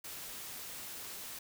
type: noise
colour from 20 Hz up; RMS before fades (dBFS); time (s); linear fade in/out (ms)
white; -45; 0.04-1.39; 5
effects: none